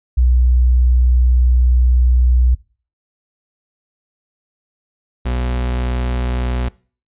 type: tone pair in turn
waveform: sine / 40% pulse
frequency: 61.74 / 61.74 Hz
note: B1 / B1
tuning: 0 / 0 cents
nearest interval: unison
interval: 0 cents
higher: neither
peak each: -9 / -16 dBFS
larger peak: first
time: 0.17-2.55 / 5.25-6.69 s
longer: first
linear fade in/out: 10 ms
effects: noise-tail reverb RT60 0.4 s tail -22 dB re dry + resampled to 8000 Hz